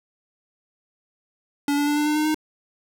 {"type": "tone with pitch steps", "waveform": "square", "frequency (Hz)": [286.2, 289.9, 293.6, 297.3, 301.1, 305, 308.9], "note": ["D4", "D4", "D4", "D4", "D4", "D#4", "D#4"], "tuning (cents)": [-45, -22, 0, 21, 43, -34, -12], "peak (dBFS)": -20, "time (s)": [1.68, 2.345], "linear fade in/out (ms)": 2, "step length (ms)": 95, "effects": ["9-bit"]}